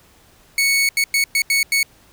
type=tone bursts at uneven times; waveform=sawtooth; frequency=2217 Hz; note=C#7; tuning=in tune; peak=-11 dBFS; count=6; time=0.58-0.89 / 0.97-1.04 / 1.14-1.24 / 1.35-1.42 / 1.5-1.63 / 1.72-1.83 s; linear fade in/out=2 ms; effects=pink hiss -52 dBFS RMS until 2.12 s